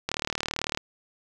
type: click train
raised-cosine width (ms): 0.2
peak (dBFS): -10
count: 27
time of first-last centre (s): 0.09-0.774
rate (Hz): 38
effects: none